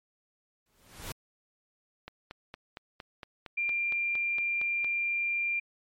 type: noise with exponential growth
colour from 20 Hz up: pink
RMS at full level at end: -36 dBFS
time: 0.66-1.12 s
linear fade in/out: 2 ms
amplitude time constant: 98 ms
type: click train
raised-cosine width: 0.3 ms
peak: -25 dBFS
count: 13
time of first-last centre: 2.08-4.845 s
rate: 4.34 Hz
type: tone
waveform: sine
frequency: 2384 Hz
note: D7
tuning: 25 cents sharp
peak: -27 dBFS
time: 3.57-5.6 s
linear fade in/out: 10 ms
effects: MP3 64 kbps